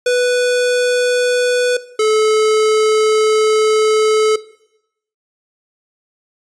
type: tone pair in turn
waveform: square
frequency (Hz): 493.9 / 432.8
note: B4 / A4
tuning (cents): 0 / -29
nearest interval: major second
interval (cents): 229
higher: first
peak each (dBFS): -12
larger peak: neither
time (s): 0.06-1.77 / 1.99-4.36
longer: second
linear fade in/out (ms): 5
effects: noise-tail reverb RT60 0.8 s tail -17 dB re dry + resampled to 22050 Hz